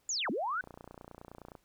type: linear two-way sweep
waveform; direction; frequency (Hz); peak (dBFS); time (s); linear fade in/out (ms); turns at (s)
sine; down then up; 7230 to 185 to 1553; -31; 0.09-0.61; 2; 0.3
type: click train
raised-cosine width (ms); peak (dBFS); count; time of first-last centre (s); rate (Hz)
1; -33; 28; 0.64-1.552; 29.6
effects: pink hiss -72 dBFS RMS until 1.64 s